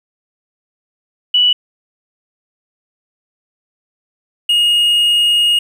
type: tone pair in turn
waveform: sine / triangle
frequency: 2952 / 2865 Hz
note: F#7 / F7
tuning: -5 / +44 cents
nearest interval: minor second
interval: 51 cents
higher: first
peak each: -8 dBFS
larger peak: neither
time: 1.34-1.53 / 4.49-5.59 s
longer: second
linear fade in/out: 5 ms
effects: 8-bit